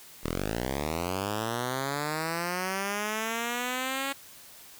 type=linear sweep; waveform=5% pulse; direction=up; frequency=37.39 to 277.2 Hz; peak=-18 dBFS; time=0.23-4.13 s; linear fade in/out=10 ms; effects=white hiss -50 dBFS RMS until 4.79 s